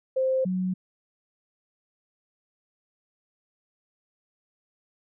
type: tone pair in turn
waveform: sine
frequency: 523.3 / 184.68 Hz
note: C5 / F#3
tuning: 0 / -3 cents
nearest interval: octave + tritone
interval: 1803 cents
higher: first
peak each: -21 / -24 dBFS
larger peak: first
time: 0.16-0.45 / 0.45-0.74 s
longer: neither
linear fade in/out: 10 ms
effects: none